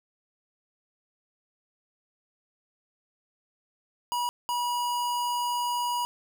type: tone bursts at uneven times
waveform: square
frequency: 968 Hz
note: B5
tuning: 35 cents flat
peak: -27 dBFS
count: 2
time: 4.12-4.29 / 4.49-6.05 s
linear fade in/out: 0 ms
effects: none